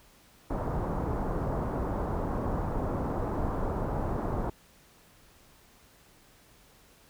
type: low-pass noise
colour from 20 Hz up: pink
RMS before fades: -31 dBFS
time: 0.5-4.5 s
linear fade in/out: 5 ms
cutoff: 1100 Hz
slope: 24 dB/octave
effects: pink hiss -59 dBFS RMS until 7.09 s